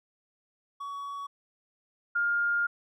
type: tone pair in turn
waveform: triangle / sine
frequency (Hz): 1126 / 1410.1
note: C#6 / F6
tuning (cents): +27 / +16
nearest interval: major third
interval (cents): 389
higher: second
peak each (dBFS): -33 / -24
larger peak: second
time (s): 0.8-1.27 / 2.15-2.67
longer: second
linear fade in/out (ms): 10
effects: none

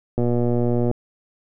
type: click train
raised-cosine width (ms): 2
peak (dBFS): -9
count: 89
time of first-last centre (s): 0.18-0.913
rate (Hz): 120
effects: none

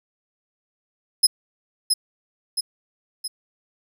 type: tone with echo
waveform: 25% pulse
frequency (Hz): 5100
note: D#8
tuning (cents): +42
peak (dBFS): -6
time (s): 1.23-1.27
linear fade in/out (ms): 10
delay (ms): 670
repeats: 3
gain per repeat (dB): -5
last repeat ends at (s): 3.28
effects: none

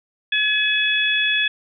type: harmonic tone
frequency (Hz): 850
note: G#5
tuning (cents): +40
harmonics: 2 / 3 / 4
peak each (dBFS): -21 / -21 / -21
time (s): 0.32-1.48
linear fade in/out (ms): 5
effects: none

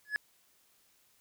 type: tone with exponential growth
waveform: triangle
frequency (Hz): 1700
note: G#6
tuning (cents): +40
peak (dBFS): -23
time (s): 0.05-0.16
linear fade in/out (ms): 0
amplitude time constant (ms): 23
effects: white hiss -68 dBFS RMS until 1.2 s

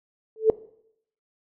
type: tone with exponential growth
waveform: sine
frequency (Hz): 440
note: A4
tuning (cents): 0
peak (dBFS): -9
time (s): 0.36-0.5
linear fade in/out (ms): 1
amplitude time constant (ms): 30
effects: noise-tail reverb RT60 0.7 s tail -19 dB re dry

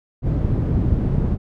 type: low-pass noise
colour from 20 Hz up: white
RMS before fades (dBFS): -19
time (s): 0.22-1.38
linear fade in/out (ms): 50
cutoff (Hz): 150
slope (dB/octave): 12
effects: none

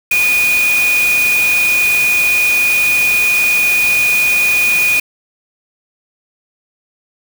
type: tone in noise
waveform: sine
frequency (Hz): 2463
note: D#7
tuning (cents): -18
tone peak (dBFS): -10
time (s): 0.11-5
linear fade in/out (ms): 5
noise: white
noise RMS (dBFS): -21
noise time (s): 0.11-5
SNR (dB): +8
effects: none

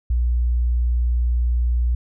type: tone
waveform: sine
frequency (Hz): 60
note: B1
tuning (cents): -49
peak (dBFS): -16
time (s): 0.1-1.95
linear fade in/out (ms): 5
effects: none

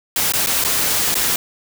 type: noise with dropouts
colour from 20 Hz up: white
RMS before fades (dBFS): -18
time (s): 0.16-1.36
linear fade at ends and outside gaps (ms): 2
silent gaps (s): 0.322-0.336 / 0.462-0.47 / 0.64-0.647 / 1.143-1.153
effects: none

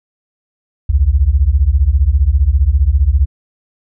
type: beating tone pair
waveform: sine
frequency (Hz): 61.74 / 76.74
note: B1 / D#2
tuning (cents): 0 / -23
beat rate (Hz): 15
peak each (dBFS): -11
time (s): 0.89-3.26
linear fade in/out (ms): 10
effects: none

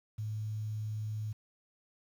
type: tone with quantisation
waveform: sine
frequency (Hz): 107.7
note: A2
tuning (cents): -37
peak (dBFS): -34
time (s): 0.18-1.33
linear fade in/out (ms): 10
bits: 10
effects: none

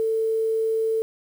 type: tone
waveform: sine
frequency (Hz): 445.2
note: A4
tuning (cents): +20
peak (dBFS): -20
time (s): 0-1.02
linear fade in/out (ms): 0
effects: 8-bit

